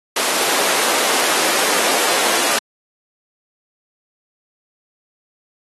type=high-pass noise; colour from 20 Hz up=pink; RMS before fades=-18 dBFS; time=0.16-2.59 s; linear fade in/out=5 ms; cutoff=410 Hz; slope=12 dB/octave; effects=high-pass 200 Hz 12 dB/octave + AAC 32 kbps